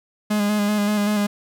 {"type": "tone with vibrato", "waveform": "45% pulse", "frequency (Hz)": 207.7, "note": "G#3", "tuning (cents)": 0, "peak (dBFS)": -18, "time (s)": [0.3, 1.27], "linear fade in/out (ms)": 10, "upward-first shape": "square", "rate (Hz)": 5.2, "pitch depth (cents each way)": 24, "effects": []}